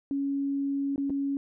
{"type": "tone with dropouts", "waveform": "sine", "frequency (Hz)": 278.2, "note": "C#4", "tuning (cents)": 6, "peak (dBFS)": -26, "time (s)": [0.11, 1.37], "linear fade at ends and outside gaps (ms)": 1, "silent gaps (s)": [[0.96, 0.979], [1.097, 1.103]], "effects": []}